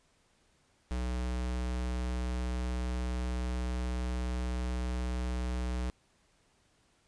square tone, 61.74 Hz, B1, in tune, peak -32 dBFS, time 0.91-5.9 s, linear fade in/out 0 ms, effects pink hiss -69 dBFS RMS until 7.07 s + resampled to 22050 Hz

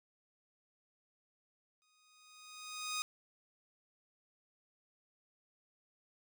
10% pulse tone with exponential growth, 1244.5 Hz, D#6, in tune, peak -26 dBFS, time 1.82-3.02 s, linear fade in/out 0 ms, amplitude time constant 260 ms, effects none

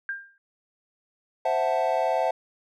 sine tone with exponential decay, 1597 Hz, G6, 32 cents sharp, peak -25 dBFS, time 0.09-0.38 s, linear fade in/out 1 ms, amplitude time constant 63 ms
triangle chord, F# half-diminished seventh, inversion second, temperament equal, 523.3 / 659.3 / 740 / 880 Hz, C5 / E5 / F#5 / A5, 0 / 0 / 0 / 0 cents, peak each -26 / -24 / -25 / -27 dBFS, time 1.45-2.31 s, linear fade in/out 5 ms
effects none

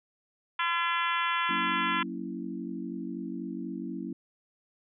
harmonic tone, 340 Hz, F4, 46 cents flat, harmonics 3 / 4 / 5 / 6 / 7 / 8 / 9 / 10, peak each -30 / -32 / -34 / -36 / -37 / -38 / -39 / -40 dBFS, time 0.59-2.03 s, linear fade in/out 5 ms
sine chord, F# dominant seventh, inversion none, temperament equal, 185 / 233.1 / 277.2 / 329.6 Hz, F#3 / A#3 / C#4 / E4, 0 / 0 / 0 / 0 cents, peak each -39 dBFS, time 1.49-4.13 s, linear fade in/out 5 ms
effects none

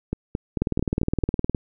two click trains, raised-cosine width 3 ms, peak -11 / -9 dBFS, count 6 / 19, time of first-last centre 0.13-1.236 / 0.62-1.548 s, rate 4.52 / 19.4 Hz, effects none

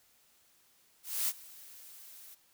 blue noise with ADSR envelope, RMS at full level -30 dBFS, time 1.03-2.35 s, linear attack 250 ms, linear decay 44 ms, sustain -22 dB, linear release 12 ms, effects white hiss -67 dBFS RMS until 2.53 s

